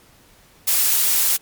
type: noise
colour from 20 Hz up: blue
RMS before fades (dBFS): -17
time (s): 0.67-1.37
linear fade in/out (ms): 10
effects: pink hiss -52 dBFS RMS until 1.41 s + MP3 96 kbps